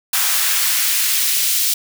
white noise with high-pass filter sweep, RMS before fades -17 dBFS, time 0.13-1.74 s, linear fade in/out 5 ms, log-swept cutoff 1000 to 3400 Hz, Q 0.87, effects none

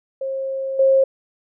sine tone with level steps, 536 Hz, C5, 42 cents sharp, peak -22 / -11 dBFS, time 0.21-1.04 s, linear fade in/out 5 ms, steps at 0.79 s, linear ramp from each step 5 ms, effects none

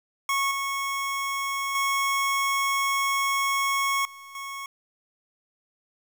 25% pulse tone with level steps, 1100 Hz, C#6, 14 cents flat, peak -19 / -23 / -19 / -39 / -30 dBFS, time 0.29-4.66 s, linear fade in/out 2 ms, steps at 0.51 / 1.75 / 4.05 / 4.35 s, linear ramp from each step 2 ms, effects 10-bit

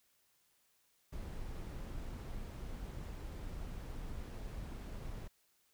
brown noise, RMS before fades -44 dBFS, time 1.12-5.28 s, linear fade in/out 10 ms, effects white hiss -74 dBFS RMS until 5.73 s

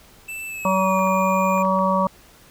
square tone with pitch glide, 2649 to 2415 Hz, E7 to D7, +8 to +48 cents, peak -30 dBFS, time 0.28-1.63 s, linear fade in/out 10 ms, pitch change -160 cents, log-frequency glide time 0.47-1 s
harmonic tone, 189.6 Hz, F#3, 43 cents sharp, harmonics 1 / 3 / 5 / 6, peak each -22 / -22 / -22 / -22 dBFS, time 0.65-2.07 s, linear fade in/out 2 ms
clicks, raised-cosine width 0.5 ms, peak -25 dBFS, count 5, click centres 0.992 / 1.073 / 1.579 / 1.651 / 1.789 s
effects pink hiss -50 dBFS RMS until 2.5 s

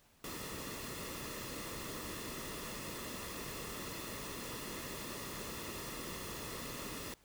pink noise with comb filter, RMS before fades -44 dBFS, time 0.24-7.14 s, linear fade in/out 2 ms, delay 1.3 ms, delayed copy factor -0.55, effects pink hiss -67 dBFS RMS until 7.24 s

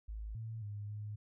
sine tone with pitch steps, 53.5 / 112.1 / 103.2 / 105.1 Hz, A1 / A2 / G#2 / G#2, -48 / +33 / -10 / +21 cents, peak -40 dBFS, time 0.08-1.16 s, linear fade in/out 10 ms, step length 270 ms, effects none

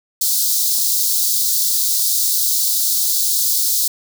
white high-pass noise, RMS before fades -17 dBFS, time 0.21-3.88 s, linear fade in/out 5 ms, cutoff 3900 Hz, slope 48 dB/octave, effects none

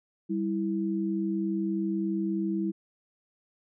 sine tone pair together, 195.8 / 327.5 Hz, G3 / E4, -2 / -11 cents, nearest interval major sixth, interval 891 cents, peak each -29 / -29 dBFS, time 0.29-2.72 s, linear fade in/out 20 ms, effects none

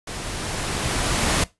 pink noise with level ramp, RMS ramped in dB -32 to -19 dBFS, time 0.07-1.44 s, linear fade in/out 5 ms, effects noise-tail reverb RT60 0.2 s tail -19 dB re dry + resampled to 24000 Hz

